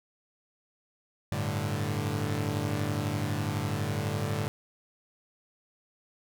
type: chord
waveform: sawtooth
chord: G suspended second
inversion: none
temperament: equal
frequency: 98 / 110 / 146.83 Hz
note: G2 / A2 / D3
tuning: 0 / 0 / 0 cents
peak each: -29 dBFS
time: 1.32-4.48 s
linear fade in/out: 0 ms
effects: none